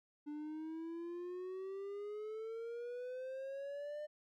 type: exponential sweep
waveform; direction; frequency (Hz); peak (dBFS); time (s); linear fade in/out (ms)
triangle; up; 293.9 to 605; -40; 0.26-4.07; 20
effects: none